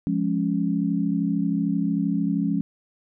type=chord; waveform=sine; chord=Db major; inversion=first; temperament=equal; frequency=174.61 / 207.7 / 277.2 Hz; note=F3 / Ab3 / Db4; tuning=0 / 0 / 0 cents; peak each=-25 dBFS; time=0.07-2.61 s; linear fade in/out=0 ms; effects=none